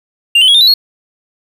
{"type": "tone with pitch steps", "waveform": "triangle", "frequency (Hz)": [2794, 3047, 3323, 3623, 3951, 4309], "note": ["F7", "G7", "G#7", "A7", "B7", "C#8"], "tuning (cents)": [0, -50, 0, 50, 0, -50], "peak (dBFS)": -3, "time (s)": [0.35, 0.74], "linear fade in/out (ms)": 5, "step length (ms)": 65, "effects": []}